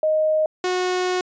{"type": "tone pair in turn", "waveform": ["sine", "sawtooth"], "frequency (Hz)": [622.3, 364.9], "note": ["D#5", "F#4"], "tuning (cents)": [0, -24], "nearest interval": "major sixth", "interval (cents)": 924, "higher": "first", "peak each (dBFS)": -16, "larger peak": "neither", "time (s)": [[0.03, 0.46], [0.64, 1.21]], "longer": "second", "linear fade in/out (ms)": 2, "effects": ["resampled to 16000 Hz"]}